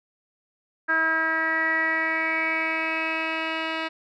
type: tone with low-pass filter sweep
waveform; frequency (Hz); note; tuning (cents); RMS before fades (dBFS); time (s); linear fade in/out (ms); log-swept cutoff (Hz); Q
10% pulse; 322; E4; -41; -25; 0.88-3.89; 20; 1600 to 3100; 7.9
effects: none